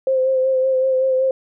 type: tone with vibrato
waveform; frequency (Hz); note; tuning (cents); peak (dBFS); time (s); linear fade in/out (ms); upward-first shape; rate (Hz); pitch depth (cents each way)
sine; 523; C5; -1; -14; 0.07-1.31; 2; sine; 5.3; 25
effects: none